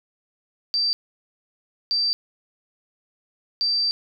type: tone bursts at uneven times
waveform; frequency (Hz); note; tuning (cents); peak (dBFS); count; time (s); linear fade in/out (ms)
sine; 4672; D8; -10; -19; 3; 0.74-0.93 / 1.91-2.13 / 3.61-3.91; 0
effects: none